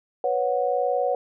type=chord; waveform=sine; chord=B suspended second; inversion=none; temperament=equal with one note detuned; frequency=493.9 / 554.4 / 735.7 Hz; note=B4 / C#5 / F#5; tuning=0 / 0 / -10 cents; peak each=-25 dBFS; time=0.24-1.15 s; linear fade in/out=2 ms; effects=none